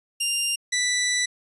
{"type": "tone pair in turn", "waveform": "15% pulse", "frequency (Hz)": [2794, 1975.7], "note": ["F7", "B6"], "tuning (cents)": [0, 0], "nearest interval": "tritone", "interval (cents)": 600, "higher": "first", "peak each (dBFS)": -15, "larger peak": "neither", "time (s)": [[0.2, 0.56], [0.72, 1.26]], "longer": "second", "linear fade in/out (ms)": 10, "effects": ["resampled to 24000 Hz"]}